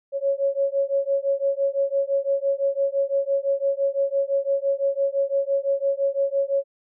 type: beating tone pair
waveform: sine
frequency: 550 / 555.9 Hz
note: C#5 / C#5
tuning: -14 / +5 cents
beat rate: 5.9 Hz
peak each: -23 dBFS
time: 0.12-6.64 s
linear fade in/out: 50 ms
effects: none